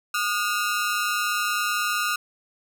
sawtooth ring-modulated tone, 1331 Hz, E6, 16 cents sharp, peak -16 dBFS, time 0.14-2.16 s, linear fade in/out 5 ms, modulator 105 Hz, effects none

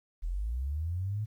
sine linear sweep, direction up, 38.09 to 110 Hz, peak -30 dBFS, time 0.22-1.26 s, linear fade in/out 20 ms, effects 11-bit

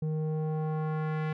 square tone with low-pass filter sweep, 155.56 Hz, D#3, in tune, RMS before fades -31 dBFS, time 0.02-1.33 s, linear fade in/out 5 ms, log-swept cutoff 350 to 2200 Hz, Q 1.3, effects none

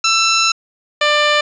10% pulse tone pair in turn, 1334 / 594.2 Hz, E6 / D5, +20 / +20 cents, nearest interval octave + major second, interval 1400 cents, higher first, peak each -3 dBFS, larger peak neither, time 0.04-0.52 / 1.01-1.41 s, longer first, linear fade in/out 5 ms, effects resampled to 16000 Hz + 7-bit

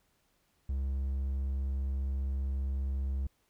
triangle tone, 67.5 Hz, C#2, 45 cents flat, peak -28 dBFS, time 0.69-3.27 s, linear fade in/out 5 ms, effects pink hiss -73 dBFS RMS until 3.49 s

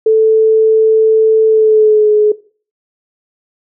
sine tone with pitch glide, 440 to 423.1 Hz, A4 to G#4, 0 to +32 cents, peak -5 dBFS, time 0.06-2.32 s, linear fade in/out 5 ms, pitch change -68 cents, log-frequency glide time 1.47-2.12 s, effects noise-tail reverb RT60 0.4 s tail -19 dB re dry

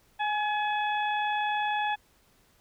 harmonic tone with a mistuned harmonic, 850 Hz, G#5, 40 cents sharp, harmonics 1 / 2 / 3 / 4, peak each -27 / -33 / -37 / -39 dBFS, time 0.19-1.96 s, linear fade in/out 20 ms, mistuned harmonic 1, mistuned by -27 cents, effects pink hiss -64 dBFS RMS until 2.6 s

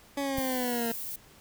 20% pulse linear sweep, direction down, 282.6 to 227.9 Hz, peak -24 dBFS, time 0.17-0.92 s, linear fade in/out 5 ms
violet noise, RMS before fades -37 dBFS, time 0.37-1.16 s, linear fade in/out 5 ms
click, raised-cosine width 5 ms, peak -24 dBFS, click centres 0.384 s
effects pink hiss -56 dBFS RMS until 1.4 s

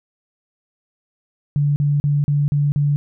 sine tone bursts, 144.8 Hz, D3, 24 cents flat, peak -14 dBFS, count 6, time 1.56-2.96 s, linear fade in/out 0 ms, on 200 ms, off 40 ms, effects none

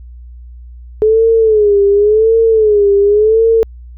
sine tone with vibrato, 426.3 Hz, G#4, 45 cents sharp, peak -6 dBFS, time 1.02-3.63 s, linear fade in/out 0 ms, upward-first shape sine, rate 0.91 Hz, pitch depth 110 cents each way, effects added 60 Hz sine -30 dBFS peak until 3.97 s

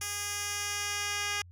10% pulse tone with band-pass filter sweep, 410 Hz, G#4, 22 cents flat, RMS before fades -34 dBFS, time 0.01-1.42 s, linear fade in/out 5 ms, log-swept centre 8400 to 4200 Hz, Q 0.88, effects added 88 Hz sine -49 dBFS peak until 1.51 s

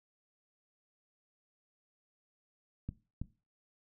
clicks, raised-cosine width 5 ms, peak -25 dBFS, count 2, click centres 2.89 / 3.216 s, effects noise-tail reverb RT60 0.3 s tail -17 dB re dry

